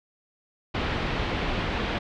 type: low-pass noise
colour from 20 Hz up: pink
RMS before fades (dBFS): -28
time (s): 0.74-1.99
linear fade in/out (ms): 10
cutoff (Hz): 3600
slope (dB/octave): 24
effects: none